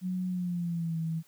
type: tone with pitch glide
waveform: sine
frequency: 183.4 to 162.45 Hz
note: F#3 to E3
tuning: -15 to -25 cents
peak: -29 dBFS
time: 0.01-1.23 s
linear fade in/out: 50 ms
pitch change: -210 cents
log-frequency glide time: 0.28-0.98 s
effects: white hiss -63 dBFS RMS until 1.27 s